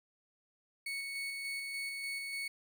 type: tone with tremolo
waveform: 35% pulse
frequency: 2217 Hz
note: C#7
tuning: in tune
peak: -35 dBFS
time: 0.86-2.48 s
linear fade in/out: 5 ms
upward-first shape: square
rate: 3.4 Hz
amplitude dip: 25%
effects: none